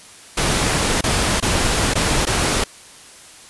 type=noise with dropouts; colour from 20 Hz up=pink; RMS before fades=-18 dBFS; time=0.37-2.64 s; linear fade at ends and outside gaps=5 ms; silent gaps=1.011-1.038 / 1.402-1.424 / 1.938-1.953 / 2.254-2.268 s; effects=white hiss -42 dBFS RMS until 3.49 s + resampled to 24000 Hz